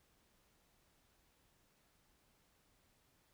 silence, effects pink hiss -74 dBFS RMS until 3.33 s

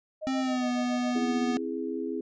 sine tone with tremolo, 622.3 Hz, D#5, in tune, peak -32 dBFS, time 0.21-1.19 s, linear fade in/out 20 ms, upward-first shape sine, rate 7.2 Hz, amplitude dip 95%
square tone with pitch glide, 263.9 to 246.2 Hz, C4 to B3, +15 to -5 cents, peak -27 dBFS, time 0.27-1.57 s, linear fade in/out 0 ms, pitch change -120 cents, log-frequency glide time 0.39-0.68 s
sine chord, C augmented, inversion none, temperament equal, 261.6 / 329.6 / 415.3 Hz, C4 / E4 / G#4, 0 / 0 / 0 cents, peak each -34 dBFS, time 1.15-2.21 s, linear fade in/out 5 ms
effects resampled to 16000 Hz

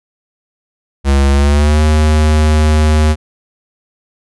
square tone with pitch glide, 69.3 to 76.89 Hz, C#2 to D#2, 0 to -20 cents, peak -8 dBFS, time 1.04-3.16 s, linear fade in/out 50 ms, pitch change +180 cents, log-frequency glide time 1.31-1.82 s, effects resampled to 24000 Hz

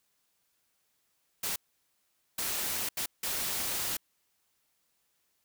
white noise bursts at uneven times, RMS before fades -33 dBFS, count 4, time 1.43-1.56 / 2.38-2.89 / 2.97-3.06 / 3.23-3.97 s, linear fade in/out 5 ms, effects white hiss -75 dBFS RMS until 5.44 s

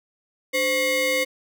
40% pulse ring-modulated tone, 812 Hz, G#5, 39 cents flat, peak -16 dBFS, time 0.53-1.25 s, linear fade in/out 20 ms, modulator 1330 Hz, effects none

